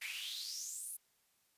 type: noise with high-pass filter sweep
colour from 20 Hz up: pink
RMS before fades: -44 dBFS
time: 0.01-0.97 s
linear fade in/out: 10 ms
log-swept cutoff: 2100 to 11000 Hz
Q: 6.4
effects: white hiss -75 dBFS RMS until 1.57 s + resampled to 32000 Hz